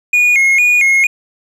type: tone with vibrato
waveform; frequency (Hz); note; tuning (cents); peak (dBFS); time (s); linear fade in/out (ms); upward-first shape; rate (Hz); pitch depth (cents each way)
triangle; 2300; D7; -37; -6; 0.13-1.07; 5; square; 2.2; 110
effects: none